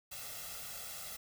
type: noise with comb filter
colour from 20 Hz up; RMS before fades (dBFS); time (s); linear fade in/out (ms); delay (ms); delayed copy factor
white; -45; 0.11-1.17; 10; 1.5; +0.8
effects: none